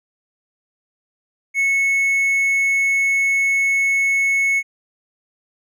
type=tone; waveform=triangle; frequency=2200 Hz; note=C#7; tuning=14 cents flat; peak=-13 dBFS; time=1.54-4.63 s; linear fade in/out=50 ms; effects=none